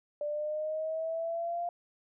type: exponential sweep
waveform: sine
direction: up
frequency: 587 to 698.5 Hz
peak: -31 dBFS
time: 0.21-1.69 s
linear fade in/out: 2 ms
effects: none